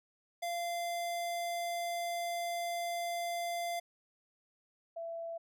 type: tone pair in turn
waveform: square / sine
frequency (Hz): 690 / 667.7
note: F5 / E5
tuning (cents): -21 / +22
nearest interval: minor second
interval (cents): 57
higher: first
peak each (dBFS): -35 / -38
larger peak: first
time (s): 0.42-3.8 / 4.96-5.38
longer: first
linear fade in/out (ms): 10
effects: none